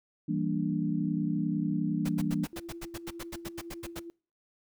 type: chord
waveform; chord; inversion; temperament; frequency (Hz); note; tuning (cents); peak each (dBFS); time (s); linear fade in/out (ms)
sine; E half-diminished seventh; none; equal; 164.81 / 196 / 233.1 / 293.7; E3 / G3 / Bb3 / D4; 0 / 0 / 0 / 0; -32 / -33 / -34 / -32; 0.28-2.46; 10
type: noise bursts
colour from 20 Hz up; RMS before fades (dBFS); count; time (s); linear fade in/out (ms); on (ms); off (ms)
pink; -39; 16; 2.05-3.997; 10; 42; 85
type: tone with tremolo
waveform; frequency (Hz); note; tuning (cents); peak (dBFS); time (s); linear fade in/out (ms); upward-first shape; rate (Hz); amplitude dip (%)
sine; 338.1; E4; +44; -39; 2.53-4.1; 0; sine; 9.8; 45
effects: noise-tail reverb RT60 0.4 s tail -25 dB re dry